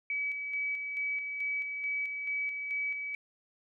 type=tone with tremolo; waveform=sine; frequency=2283 Hz; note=D7; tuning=50 cents flat; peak=-30 dBFS; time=0.1-3.15 s; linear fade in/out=2 ms; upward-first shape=square; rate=2.3 Hz; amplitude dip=40%; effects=none